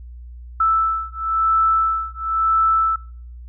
sine beating tone pair, 1318.5 / 1319.48 Hz, E6 / E6, 0 / +1 cents, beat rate 0.98 Hz, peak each -19 dBFS, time 0.6-2.96 s, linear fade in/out 5 ms, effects noise-tail reverb RT60 0.5 s tail -24 dB re dry + added 60 Hz sine -34 dBFS peak until 3.48 s

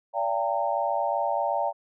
sine tone cluster, 579 / 682 / 790 / 915 Hz, D5 / F5 / G5 / A#5, -25 / -41 / +13 / -32 cents, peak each -29 dBFS, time 0.13-1.73 s, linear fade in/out 50 ms, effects none

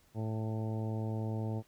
harmonic tone with a mistuned harmonic, 110 Hz, A2, in tune, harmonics 1 / 2 / 3 / 4 / 5 / 6 / 7 / 8, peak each -34 / -40 / -44 / -46 / -48 / -50 / -51 / -52 dBFS, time 0.14-1.63 s, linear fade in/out 50 ms, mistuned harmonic 8, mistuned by +23 cents, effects pink hiss -67 dBFS RMS until 1.67 s

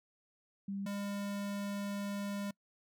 sine / square tone pair in turn, 197.6 / 201.6 Hz, G3 / G3, +14 / +49 cents, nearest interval unison, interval 35 cents, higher second, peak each -36 / -37 dBFS, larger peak first, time 0.68-0.86 / 0.86-2.51 s, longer second, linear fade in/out 5 ms, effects noise-tail reverb RT60 0.1 s tail -25 dB re dry

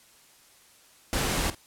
pink noise with echo, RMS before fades -27 dBFS, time 1.13-1.5 s, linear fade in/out 0 ms, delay 48 ms, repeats 1, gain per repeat -15 dB, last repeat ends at 1.548 s, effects white hiss -57 dBFS RMS until 1.66 s + low-pass 12000 Hz 12 dB/octave

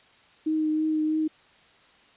sine tone with vibrato, 311.1 Hz, D#4, in tune, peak -22 dBFS, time 0.46-1.28 s, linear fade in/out 10 ms, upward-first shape triangle, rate 3.1 Hz, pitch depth 18 cents each way, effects white hiss -57 dBFS RMS until 2.16 s + resampled to 8000 Hz

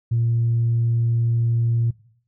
sine tone, 116.54 Hz, A#2, in tune, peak -16 dBFS, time 0.11-1.91 s, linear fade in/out 10 ms, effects noise-tail reverb RT60 0.6 s tail -20 dB re dry + tanh soft clip ceiling -13 dBFS

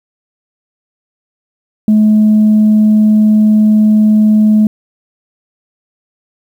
sine tone, 214 Hz, A3, 48 cents flat, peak -3 dBFS, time 1.88-4.67 s, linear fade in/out 2 ms, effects tanh soft clip ceiling -2 dBFS + 7-bit

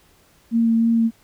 sine tone with vibrato, 228.8 Hz, A#3, 32 cents flat, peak -14 dBFS, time 0.51-1.11 s, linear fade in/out 50 ms, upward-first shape sine, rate 3.2 Hz, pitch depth 13 cents each way, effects pink hiss -56 dBFS RMS until 1.23 s

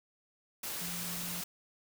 sine tone in noise, 174.61 Hz, F3, in tune, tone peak -43 dBFS, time 0.81-1.41 s, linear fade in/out 5 ms, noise white, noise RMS -39 dBFS, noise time 0.63-1.44 s, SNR -7 dB, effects none

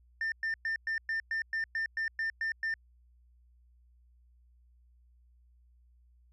sine tone bursts, 1796 Hz, A6, 35 cents sharp, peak -27 dBFS, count 12, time 0.21-2.74 s, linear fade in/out 2 ms, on 110 ms, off 110 ms, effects tanh soft clip ceiling -29 dBFS + added 60 Hz sine -60 dBFS peak until 6.32 s

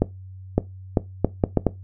accelerating click train, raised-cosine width 2 ms, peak -3 dBFS, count 7, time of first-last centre 0.02-1.667 s, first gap 560 ms, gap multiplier 0.7, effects noise-tail reverb RT60 0.2 s tail -18 dB re dry + added 94 Hz sine -37 dBFS peak until 1.83 s

